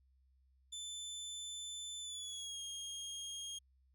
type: tone with pitch glide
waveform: 25% pulse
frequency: 3520 to 3247 Hz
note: A7 to G#7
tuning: 0 to -40 cents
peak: -39 dBFS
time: 0.72-3.59 s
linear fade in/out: 10 ms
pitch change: -140 cents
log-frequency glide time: 2.01-2.61 s
effects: added 65 Hz sine -68 dBFS peak until 3.94 s